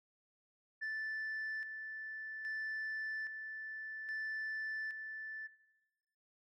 sine tone with tremolo, 1757 Hz, A6, 3 cents flat, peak -35 dBFS, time 0.81-5.48 s, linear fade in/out 20 ms, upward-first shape square, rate 0.61 Hz, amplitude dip 50%, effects noise-tail reverb RT60 1.0 s tail -17 dB re dry + tanh soft clip ceiling -36 dBFS

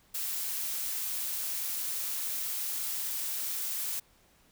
blue noise, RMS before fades -34 dBFS, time 0.14-4 s, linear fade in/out 10 ms, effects pink hiss -64 dBFS RMS until 4.51 s

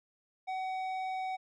square tone with low-pass filter, 753 Hz, F#5, 30 cents sharp, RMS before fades -36 dBFS, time 0.47-1.37 s, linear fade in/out 20 ms, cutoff 2700 Hz, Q 0.67, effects none

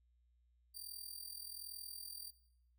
10% pulse tone with amplitude modulation, 4687 Hz, D8, 4 cents flat, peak -37 dBFS, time 0.74-2.31 s, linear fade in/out 20 ms, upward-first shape sine, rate 41.2 Hz, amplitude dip 75%, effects noise-tail reverb RT60 0.7 s tail -18 dB re dry + added 60 Hz sine -70 dBFS peak until 2.78 s

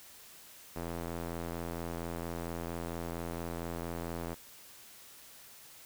square tone with band-pass filter, 42.18 Hz, E1, 41 cents sharp, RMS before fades -39 dBFS, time 0.75-4.35 s, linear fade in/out 20 ms, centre 560 Hz, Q 0.54, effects white hiss -54 dBFS RMS until 5.85 s

